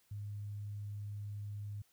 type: tone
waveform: sine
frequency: 102.9 Hz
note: G#2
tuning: 16 cents flat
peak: -40 dBFS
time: 0.11-1.82 s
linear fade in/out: 5 ms
effects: white hiss -72 dBFS RMS until 1.92 s